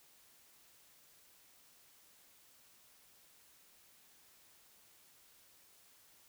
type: silence
effects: white hiss -65 dBFS RMS until 6.28 s